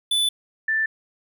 square / sine tone pair in turn, 3488 / 1768.3 Hz, A7 / A6, -16 / +8 cents, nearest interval octave, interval 1176 cents, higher first, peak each -19 dBFS, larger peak neither, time 0.11-0.29 / 0.68-0.86 s, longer neither, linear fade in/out 5 ms, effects none

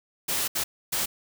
white noise bursts at uneven times, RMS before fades -27 dBFS, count 3, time 0.28-0.48 / 0.55-0.64 / 0.92-1.06 s, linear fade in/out 10 ms, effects none

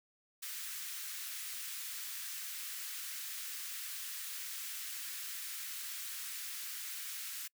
white high-pass noise, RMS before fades -43 dBFS, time 0.42-7.48 s, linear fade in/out 10 ms, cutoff 1400 Hz, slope 24 dB/octave, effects noise-tail reverb RT60 0.1 s tail -26 dB re dry

